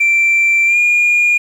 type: tone with pitch glide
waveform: sine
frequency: 2349 to 2425 Hz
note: D7 to D#7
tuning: 0 to -45 cents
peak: -7 dBFS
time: 0-1.38 s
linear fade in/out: 10 ms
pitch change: +55 cents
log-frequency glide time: 0.66-0.77 s
effects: tanh soft clip ceiling -7 dBFS + 7-bit